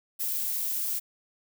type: noise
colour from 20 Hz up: violet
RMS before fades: -30 dBFS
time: 0.19-1 s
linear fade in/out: 20 ms
effects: none